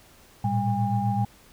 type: tone cluster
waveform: sine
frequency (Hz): 110.5 / 118.3 / 198.6 / 808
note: A2 / A#2 / G3 / G#5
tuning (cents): +8 / +26 / +23 / -48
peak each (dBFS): -27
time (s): 0.44-1.25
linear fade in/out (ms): 5
effects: tanh soft clip ceiling -12 dBFS + pink hiss -54 dBFS RMS until 1.52 s